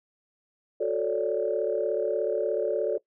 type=chord; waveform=sine; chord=D major seventh; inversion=first; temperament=just; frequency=367.1 / 440.5 / 550.6 / 587.3 Hz; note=F#4 / A4 / C#5 / D5; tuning=-14 / +2 / -12 / 0 cents; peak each=-31 / -27 / -30 / -29 dBFS; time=0.8-2.98 s; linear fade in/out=10 ms; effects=noise-tail reverb RT60 0.1 s tail -21 dB re dry + tanh soft clip ceiling -13 dBFS